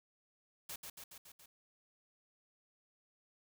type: noise with echo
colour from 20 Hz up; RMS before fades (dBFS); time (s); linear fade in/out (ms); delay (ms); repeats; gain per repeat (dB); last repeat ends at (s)
white; -45; 0.69-0.76; 5; 140; 5; -3; 1.46
effects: none